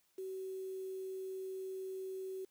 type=tone with quantisation; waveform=sine; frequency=378.9 Hz; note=F#4; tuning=41 cents sharp; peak=-40 dBFS; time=0.18-2.45 s; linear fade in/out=5 ms; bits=10; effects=white hiss -75 dBFS RMS until 2.5 s